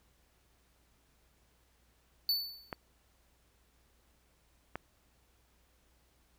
square tone with exponential decay, 4489 Hz, C#8, 21 cents sharp, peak -26 dBFS, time 2.29-2.75 s, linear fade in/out 1 ms, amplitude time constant 99 ms
clicks, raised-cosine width 0.5 ms, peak -22 dBFS, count 2, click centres 2.728 / 4.756 s
effects added 60 Hz sine -70 dBFS peak until 6.38 s + pink hiss -71 dBFS RMS until 6.38 s

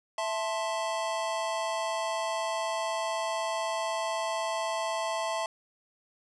square chord, A minor, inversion second, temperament just, 660 / 880 / 1056 Hz, E5 / A5 / C6, +2 / 0 / +16 cents, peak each -33 / -35 / -36 dBFS, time 0.18-5.46 s, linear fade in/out 2 ms, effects resampled to 22050 Hz + 11-bit

